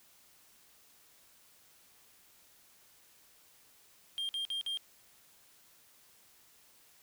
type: tone bursts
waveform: triangle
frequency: 3200 Hz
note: G7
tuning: 35 cents sharp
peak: -32 dBFS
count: 4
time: 4.18-4.773 s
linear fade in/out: 0 ms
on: 110 ms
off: 51 ms
effects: white hiss -63 dBFS RMS until 7.02 s